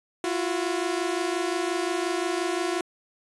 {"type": "tone pair together", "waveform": "sawtooth", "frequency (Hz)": [337.6, 363.3], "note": ["E4", "F#4"], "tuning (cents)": [41, -32], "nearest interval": "minor second", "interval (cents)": 127, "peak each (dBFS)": -24, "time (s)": [0.24, 2.81], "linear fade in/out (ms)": 2, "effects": ["resampled to 24000 Hz"]}